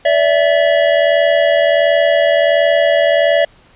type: tone pair together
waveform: square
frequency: 577.6 / 659 Hz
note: D5 / E5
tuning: -29 / -1 cents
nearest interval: major second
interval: 228 cents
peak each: -13 dBFS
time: 0.05-3.45 s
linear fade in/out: 5 ms
effects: pink hiss -48 dBFS RMS until 3.75 s + resampled to 8000 Hz